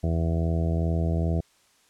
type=harmonic tone; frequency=82.41 Hz; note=E2; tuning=in tune; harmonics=1 / 2 / 3 / 4 / 5 / 6 / 7 / 8 / 9; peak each=-24 / -27 / -38 / -35 / -38 / -39 / -43 / -36 / -47 dBFS; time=0.03-1.41 s; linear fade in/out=10 ms; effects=white hiss -62 dBFS RMS until 1.89 s + low-pass 9000 Hz 12 dB/octave